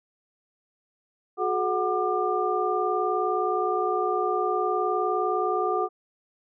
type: tone cluster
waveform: sine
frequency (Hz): 365.7 / 425.2 / 738 / 1195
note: F#4 / G#4 / F#5 / D6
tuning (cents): -20 / +41 / -5 / +30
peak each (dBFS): -28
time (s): 1.37-5.89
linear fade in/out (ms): 50
effects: none